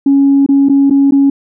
sine tone with dropouts, 277.2 Hz, C#4, in tune, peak -4 dBFS, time 0.06-1.3 s, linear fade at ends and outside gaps 5 ms, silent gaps 0.463-0.488 / 0.687-0.695 / 0.899-0.907 / 1.11-1.121 s, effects tanh soft clip ceiling -1 dBFS

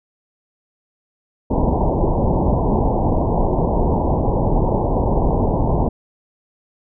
pink low-pass noise, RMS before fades -17 dBFS, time 1.5-5.89 s, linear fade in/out 10 ms, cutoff 980 Hz, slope 96 dB/octave, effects none

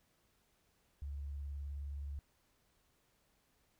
sine tone with vibrato, 70.9 Hz, C#2, 40 cents sharp, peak -40 dBFS, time 1.02-2.19 s, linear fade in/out 0 ms, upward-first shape triangle, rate 19 Hz, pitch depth 50 cents each way, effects pink hiss -75 dBFS RMS until 3.79 s

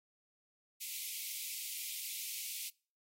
white high-pass noise, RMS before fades -42 dBFS, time 0.8-2.7 s, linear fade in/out 20 ms, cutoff 2100 Hz, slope 96 dB/octave, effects noise-tail reverb RT60 0.4 s tail -25 dB re dry + AAC 48 kbps

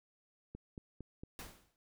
click train, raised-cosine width 3 ms, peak -33 dBFS, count 4, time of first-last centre 0.55-1.235 s, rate 4.38 Hz
pink noise with exponential decay, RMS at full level -44 dBFS, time 1.39-1.76 s, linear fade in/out 1 ms, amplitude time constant 80 ms
effects none

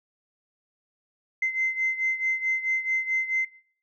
sine beating tone pair, 2068 / 2072.6 Hz, C7 / C7, -21 / -17 cents, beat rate 4.6 Hz, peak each -24 / -29 dBFS, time 1.42-3.45 s, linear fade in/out 5 ms, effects noise-tail reverb RT60 0.6 s tail -23 dB re dry + tanh soft clip ceiling -16 dBFS

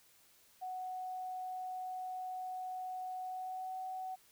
sine tone with pitch glide, 741 to 749.6 Hz, F#5 to F#5, +2 to +22 cents, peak -39 dBFS, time 0.61-4.16 s, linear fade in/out 20 ms, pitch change +20 cents, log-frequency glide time 3.25-3.72 s, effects white hiss -66 dBFS RMS until 4.31 s

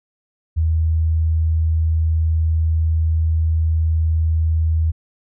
sine tone, 80.3 Hz, E2, 45 cents flat, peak -14 dBFS, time 0.56-4.92 s, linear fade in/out 20 ms, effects none

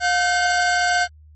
45% pulse tone pair together, 712.5 / 1538 Hz, F5 / G6, +34 / -33 cents, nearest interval octave + minor second, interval 1333 cents, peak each -19 / -19 dBFS, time 0-1.08 s, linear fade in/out 50 ms, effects added 76 Hz sine -44 dBFS peak until 1.35 s + MP3 32 kbps

